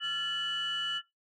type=tone cluster; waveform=sine; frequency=1370 / 1732 / 2957 Hz; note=F6 / A6 / F#7; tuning=-34 / -28 / -2 cents; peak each=-37 / -37 / -30 dBFS; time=0-1.02 s; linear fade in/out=50 ms; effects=noise-tail reverb RT60 0.2 s tail -20 dB re dry + tanh soft clip ceiling -26 dBFS